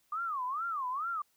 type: tone with vibrato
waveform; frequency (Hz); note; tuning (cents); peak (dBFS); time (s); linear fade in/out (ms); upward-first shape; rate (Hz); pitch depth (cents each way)
sine; 1174.7; D6; 0; -32; 0.12-1.22; 5; sine; 2.3; 290
effects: white hiss -72 dBFS RMS until 1.36 s